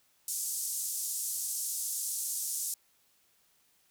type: band-pass noise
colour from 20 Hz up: pink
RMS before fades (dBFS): -35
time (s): 0.28-2.74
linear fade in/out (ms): 2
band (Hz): 6600 to 13000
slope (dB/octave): 24
effects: white hiss -69 dBFS RMS until 3.9 s